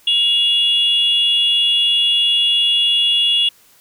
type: tone pair together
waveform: sine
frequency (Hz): 2840 / 3377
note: F7 / G#7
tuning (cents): +28 / +28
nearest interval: minor third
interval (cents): 300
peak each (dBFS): -14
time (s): 0.07-3.49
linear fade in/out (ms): 5
effects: tanh soft clip ceiling -6 dBFS + white hiss -51 dBFS RMS until 3.8 s